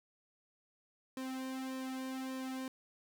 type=tone with flanger; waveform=sawtooth; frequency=261.6 Hz; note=C4; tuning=in tune; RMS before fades=-41 dBFS; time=1.17-2.68 s; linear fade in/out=2 ms; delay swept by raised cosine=1.4 to 2.36 ms; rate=1.7 Hz; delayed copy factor=-0.9; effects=none